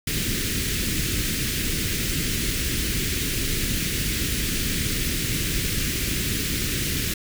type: band-stop noise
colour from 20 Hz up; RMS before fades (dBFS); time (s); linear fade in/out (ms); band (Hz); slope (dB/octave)
pink; -25; 0.07-7.14; 5; 370 to 1800; 24
effects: none